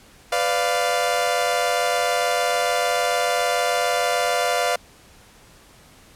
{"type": "chord", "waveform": "sawtooth", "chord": "B diminished", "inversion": "none", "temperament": "equal with one note detuned", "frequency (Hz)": [500.5, 587.3, 698.5], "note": ["B4", "D5", "F5"], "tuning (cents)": [23, 0, 0], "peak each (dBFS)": [-21, -21, -18], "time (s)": [0.32, 4.76], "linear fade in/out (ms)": 5, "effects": ["pink hiss -50 dBFS RMS until 6.15 s", "low-pass 12000 Hz 12 dB/octave"]}